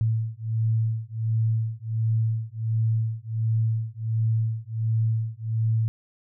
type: beating tone pair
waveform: sine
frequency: 111.2 / 112.6 Hz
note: A2 / A2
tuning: +19 / +40 cents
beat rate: 1.4 Hz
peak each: -25 dBFS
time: 0.01-5.88 s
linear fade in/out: 0 ms
effects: none